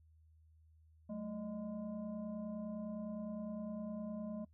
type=tone with frequency modulation; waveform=sine; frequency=217.4 Hz; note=A3; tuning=21 cents flat; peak=-40 dBFS; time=1.09-4.45 s; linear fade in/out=10 ms; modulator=405 Hz; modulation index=0.88; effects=noise-tail reverb RT60 0.1 s tail -22 dB re dry + added 79 Hz sine -63 dBFS peak until 4.53 s